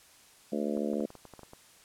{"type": "harmonic tone", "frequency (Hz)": 73.42, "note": "D2", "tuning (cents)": 0, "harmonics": [3, 4, 5, 6, 7, 8, 9], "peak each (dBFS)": [-33, -36, -37, -39, -37, -40, -43], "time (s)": [0.52, 1.06], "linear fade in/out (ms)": 5}
{"type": "clicks", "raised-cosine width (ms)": 1, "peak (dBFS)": -33, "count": 10, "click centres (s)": [0.772, 0.934, 1.005, 1.104, 1.153, 1.253, 1.337, 1.393, 1.433, 1.534]}
{"effects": ["white hiss -58 dBFS RMS until 1.84 s", "low-pass 11000 Hz 12 dB/octave"]}